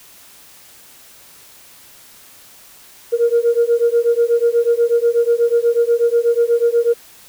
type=beating tone pair; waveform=sine; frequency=466.2 / 474.4 Hz; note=A#4 / A#4; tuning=0 / +30 cents; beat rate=8.2 Hz; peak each=-14 dBFS; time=3.12-6.94 s; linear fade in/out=20 ms; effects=tanh soft clip ceiling -6 dBFS + white hiss -44 dBFS RMS until 7.28 s